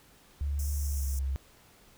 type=tone with pitch glide; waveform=sine; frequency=71.4 to 67.51 Hz; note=D2 to C#2; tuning=-48 to -45 cents; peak=-28 dBFS; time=0.41-1.36 s; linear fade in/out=0 ms; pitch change=-97 cents; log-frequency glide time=0.84-1.09 s
type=high-pass noise; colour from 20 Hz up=pink; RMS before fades=-43 dBFS; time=0.59-1.19 s; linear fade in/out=2 ms; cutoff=5400 Hz; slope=96 dB/octave
effects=pink hiss -59 dBFS RMS until 1.97 s